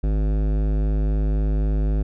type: tone with hard clipping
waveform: sine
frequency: 51.91 Hz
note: G#1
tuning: in tune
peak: -20 dBFS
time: 0.03-2.03 s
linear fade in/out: 10 ms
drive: 16 dB
effects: none

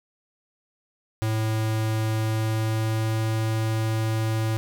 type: tone with pitch glide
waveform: square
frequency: 110 to 110.77 Hz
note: A2 to A2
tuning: 0 to +12 cents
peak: -23 dBFS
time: 1.22-4.57 s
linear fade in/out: 0 ms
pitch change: +12 cents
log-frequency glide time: 2.16-3.18 s
effects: none

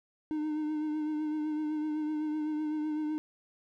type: tone with vibrato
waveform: triangle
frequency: 305.6 Hz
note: D#4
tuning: 31 cents flat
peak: -28 dBFS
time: 0.31-3.18 s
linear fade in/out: 0 ms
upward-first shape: triangle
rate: 7.9 Hz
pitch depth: 34 cents each way
effects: none

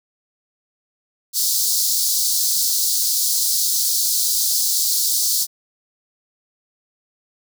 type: high-pass noise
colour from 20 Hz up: pink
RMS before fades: -19 dBFS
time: 1.33-5.47 s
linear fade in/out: 50 ms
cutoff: 4200 Hz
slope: 48 dB/octave
effects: none

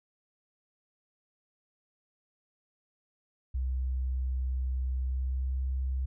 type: tone with pitch glide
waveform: sine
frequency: 64.3 to 65.31 Hz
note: C2 to C2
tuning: -30 to -3 cents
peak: -28 dBFS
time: 3.54-6.06 s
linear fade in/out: 10 ms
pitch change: +27 cents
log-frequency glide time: 5.03-5.6 s
effects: none

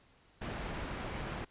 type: low-pass noise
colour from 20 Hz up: pink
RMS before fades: -40 dBFS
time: 0.41-1.45 s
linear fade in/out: 10 ms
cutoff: 2600 Hz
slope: 12 dB/octave
effects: pink hiss -65 dBFS RMS until 1.5 s + resampled to 8000 Hz

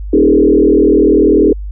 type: tone with frequency modulation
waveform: sine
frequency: 356.2 Hz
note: F4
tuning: 34 cents sharp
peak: -5 dBFS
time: 0.13-1.53 s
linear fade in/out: 5 ms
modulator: 40.2 Hz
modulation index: 2.3
effects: added 50 Hz sine -20 dBFS peak until 1.71 s

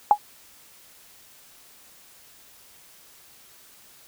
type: tone with exponential decay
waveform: sine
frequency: 830.6 Hz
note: G#5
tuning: in tune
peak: -7 dBFS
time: 0.11-0.18 s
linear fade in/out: 1 ms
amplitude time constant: 15 ms
effects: white hiss -52 dBFS RMS until 4.07 s

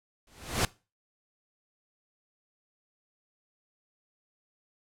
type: noise with exponential growth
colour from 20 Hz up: pink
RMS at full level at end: -23 dBFS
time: 0.27-0.65 s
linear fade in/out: 2 ms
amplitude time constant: 81 ms
effects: noise-tail reverb RT60 0.3 s tail -21 dB re dry + low-pass 11000 Hz 12 dB/octave

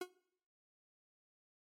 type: tone with exponential decay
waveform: 40% pulse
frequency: 362.9 Hz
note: F#4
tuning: 34 cents flat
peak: -34 dBFS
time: 0.01-0.1 s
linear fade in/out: 5 ms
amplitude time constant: 18 ms
effects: noise-tail reverb RT60 0.7 s tail -21 dB re dry + MP3 64 kbps

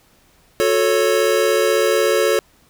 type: chord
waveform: square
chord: F# minor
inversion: none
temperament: equal with one note detuned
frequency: 363.8 / 440 / 554.4 Hz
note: F#4 / A4 / C#5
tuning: -29 / 0 / 0 cents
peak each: -21 / -18 / -19 dBFS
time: 0.6-2.39 s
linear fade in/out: 0 ms
effects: pink hiss -55 dBFS RMS until 2.69 s

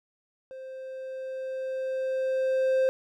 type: tone with level ramp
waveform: triangle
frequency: 524 Hz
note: C5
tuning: 2 cents sharp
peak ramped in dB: -37 to -18 dBFS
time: 0.51-2.89 s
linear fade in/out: 0 ms
effects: none

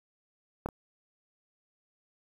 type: clicks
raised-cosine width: 1 ms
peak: -17 / -27 dBFS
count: 2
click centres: 0.66 / 0.688 s
effects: 8-bit

